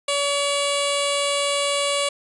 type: tone with notch filter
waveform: 10% pulse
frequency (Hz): 568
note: C#5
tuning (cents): +42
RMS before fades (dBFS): -22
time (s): 0.08-2.09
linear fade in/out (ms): 5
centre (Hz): 1600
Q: 1.1
effects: resampled to 24000 Hz